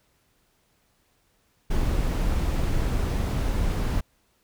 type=noise; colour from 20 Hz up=brown; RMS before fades=-24 dBFS; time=1.7-4.01 s; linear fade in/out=10 ms; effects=pink hiss -67 dBFS RMS until 4.43 s